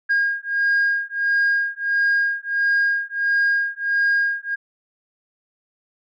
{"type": "beating tone pair", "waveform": "sine", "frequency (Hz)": [1624, 1625.5], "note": ["G#6", "G#6"], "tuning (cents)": [-39, -38], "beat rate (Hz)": 1.5, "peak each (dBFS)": -19, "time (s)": [0.09, 4.56], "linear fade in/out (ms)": 20, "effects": ["tanh soft clip ceiling -13 dBFS"]}